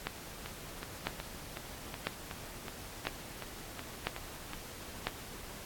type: two click trains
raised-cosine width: 0.3 ms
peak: -15 / -24 dBFS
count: 6 / 12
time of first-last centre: 0.07-5.07 / 0.46-4.534 s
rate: 1 / 2.7 Hz
effects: pink hiss -47 dBFS RMS until 5.65 s + AAC 64 kbps